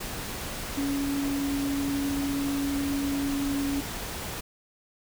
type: tone in noise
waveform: sine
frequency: 280 Hz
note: C#4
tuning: 18 cents sharp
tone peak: -26 dBFS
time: 0.77-3.81 s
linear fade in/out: 10 ms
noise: pink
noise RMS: -35 dBFS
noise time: 0-4.41 s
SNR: +6 dB
effects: none